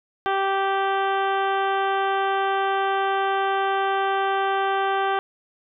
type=harmonic tone; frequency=390 Hz; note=G4; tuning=9 cents flat; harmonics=1 / 2 / 3 / 4 / 5 / 6 / 7 / 8 / 9; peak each=-26 / -23 / -27 / -29 / -37 / -42 / -41 / -38 / -44 dBFS; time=0.26-5.19 s; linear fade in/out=0 ms; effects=none